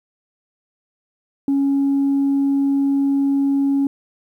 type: tone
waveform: sine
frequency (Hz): 277.2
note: C#4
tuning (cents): 0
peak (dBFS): -13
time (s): 1.48-3.87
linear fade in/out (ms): 2
effects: tanh soft clip ceiling -12 dBFS + 9-bit